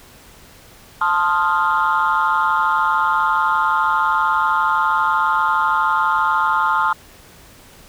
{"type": "chord", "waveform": "sine", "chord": "F dominant seventh", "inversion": "first", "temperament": "equal", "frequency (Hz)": [880, 1046.5, 1244.5, 1396.9], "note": ["A5", "C6", "Eb6", "F6"], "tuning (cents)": [0, 0, 0, 0], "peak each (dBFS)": -19, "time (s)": [1.01, 6.93], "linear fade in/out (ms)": 5, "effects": ["tanh soft clip ceiling -8 dBFS", "pink hiss -45 dBFS RMS until 7.88 s"]}